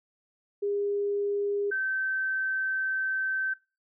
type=tone pair in turn; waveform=sine; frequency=405.8 / 1545.4 Hz; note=G#4 / G6; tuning=-40 / -25 cents; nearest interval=octave + major seventh; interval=2315 cents; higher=second; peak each=-26 dBFS; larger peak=neither; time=0.62-1.71 / 1.71-3.54 s; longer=second; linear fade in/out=10 ms; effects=noise-tail reverb RT60 0.3 s tail -21 dB re dry